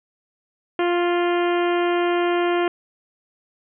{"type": "harmonic tone with a mistuned harmonic", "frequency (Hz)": 349.2, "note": "F4", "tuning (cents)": 0, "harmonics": [1, 2, 3, 4, 5, 6, 7, 8, 9], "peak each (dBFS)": [-19, -25, -29, -31, -33, -35, -36, -37, -38], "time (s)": [0.79, 2.68], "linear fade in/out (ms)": 2, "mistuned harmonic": 3, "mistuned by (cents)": 15, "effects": []}